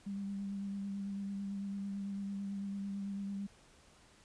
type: tone with vibrato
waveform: sine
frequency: 198.4 Hz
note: G3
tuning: 21 cents sharp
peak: -37 dBFS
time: 0.06-3.47 s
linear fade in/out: 10 ms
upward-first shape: sine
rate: 9 Hz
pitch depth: 19 cents each way
effects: pink hiss -63 dBFS RMS until 4.24 s + resampled to 22050 Hz